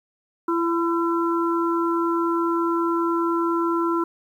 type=harmonic tone; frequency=336.9 Hz; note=E4; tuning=38 cents sharp; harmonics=1 / 3 / 4; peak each=-21 / -26 / -27 dBFS; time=0.48-4.04 s; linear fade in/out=5 ms; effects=9-bit